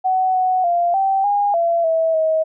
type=tone with pitch steps; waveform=sine; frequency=749 / 742 / 694 / 776 / 815 / 678 / 650 / 636 Hz; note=F#5 / F#5 / F5 / G5 / G#5 / E5 / E5 / D#5; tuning=+21 / +5 / -11 / -18 / -33 / +49 / -24 / +38 cents; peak=-14 dBFS; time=0.04-2.44 s; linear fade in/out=20 ms; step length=300 ms; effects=none